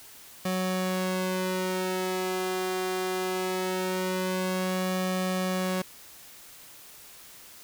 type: tone with flanger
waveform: sawtooth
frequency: 185.3 Hz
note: F#3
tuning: 3 cents sharp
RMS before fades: -29 dBFS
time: 0.45-5.82 s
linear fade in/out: 5 ms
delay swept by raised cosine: 1.7 to 2.52 ms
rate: 0.21 Hz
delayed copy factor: +0.9
effects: white hiss -49 dBFS RMS until 7.63 s